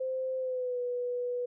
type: tone with pitch glide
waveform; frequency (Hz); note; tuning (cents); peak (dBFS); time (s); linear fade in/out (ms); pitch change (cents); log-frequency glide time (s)
sine; 520 to 490.8; C5 to B4; -11 to -11; -30; 0-1.46; 10; -100; 0.38-0.8
effects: none